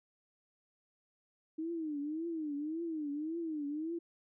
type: tone with vibrato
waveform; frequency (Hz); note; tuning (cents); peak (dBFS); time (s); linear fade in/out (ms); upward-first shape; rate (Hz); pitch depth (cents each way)
sine; 311.1; D#4; 0; -35; 1.58-3.99; 10; triangle; 1.8; 170
effects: none